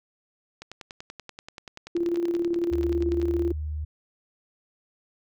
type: click train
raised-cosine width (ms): 0.2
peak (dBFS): -22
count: 28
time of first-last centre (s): 0.62-3.216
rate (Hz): 10.4
type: tone with tremolo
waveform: sine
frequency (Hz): 342.9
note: F4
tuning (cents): -32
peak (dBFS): -21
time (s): 1.95-3.52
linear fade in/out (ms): 5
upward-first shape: square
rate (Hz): 18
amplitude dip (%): 45
type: tone with pitch glide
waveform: sine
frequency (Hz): 74.6 to 75.95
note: D2 to D#2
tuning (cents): +28 to -41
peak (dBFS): -28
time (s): 2.71-3.85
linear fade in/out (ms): 10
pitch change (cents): +31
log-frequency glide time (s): 3.13-3.2
effects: none